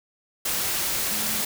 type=tone in noise; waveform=sine; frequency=213.8 Hz; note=A3; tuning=49 cents flat; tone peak=-37 dBFS; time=1.11-1.41 s; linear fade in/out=5 ms; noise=white; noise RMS=-26 dBFS; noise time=0.45-1.45 s; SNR=-14 dB; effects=none